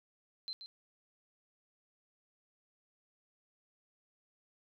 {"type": "tone with echo", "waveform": "sine", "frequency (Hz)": 4100, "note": "C8", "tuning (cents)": -36, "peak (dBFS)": -38, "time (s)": [0.48, 0.53], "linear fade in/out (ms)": 0, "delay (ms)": 130, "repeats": 1, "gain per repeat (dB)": -8, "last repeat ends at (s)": 0.66, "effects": []}